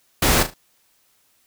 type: noise with echo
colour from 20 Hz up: pink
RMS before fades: -17 dBFS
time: 0.22-0.43 s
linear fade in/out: 5 ms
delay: 37 ms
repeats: 3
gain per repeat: -10 dB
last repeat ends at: 0.541 s
effects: white hiss -62 dBFS RMS until 1.46 s